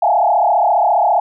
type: tone with frequency modulation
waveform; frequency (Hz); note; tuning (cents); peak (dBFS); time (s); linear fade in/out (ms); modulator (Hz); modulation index
sine; 769; G5; -33; -10; 0.02-1.2; 5; 34.8; 3.1
effects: none